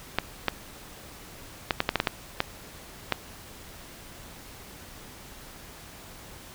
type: clicks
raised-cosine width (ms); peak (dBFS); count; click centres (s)
0.3; -6; 10; 0.186 / 0.483 / 1.708 / 1.804 / 1.891 / 1.957 / 2.001 / 2.072 / 2.404 / 3.123
effects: pink hiss -46 dBFS RMS until 6.54 s